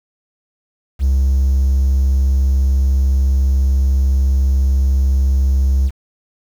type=tone; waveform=triangle; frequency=67 Hz; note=C2; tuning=42 cents sharp; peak=-8 dBFS; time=0.99-5.91 s; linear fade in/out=50 ms; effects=tanh soft clip ceiling -5 dBFS + 7-bit